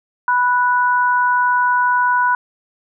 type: tone pair together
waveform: sine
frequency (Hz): 987.8 / 1474.9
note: B5 / F#6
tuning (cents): 0 / -6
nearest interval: perfect fifth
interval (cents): 694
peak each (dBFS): -14 / -17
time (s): 0.28-2.35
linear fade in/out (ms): 2
effects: none